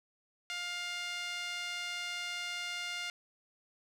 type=tone with band-pass filter; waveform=5% pulse; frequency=705 Hz; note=F5; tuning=16 cents sharp; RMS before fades=-39 dBFS; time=0.5-3.1 s; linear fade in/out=0 ms; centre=2100 Hz; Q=1.2; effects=10-bit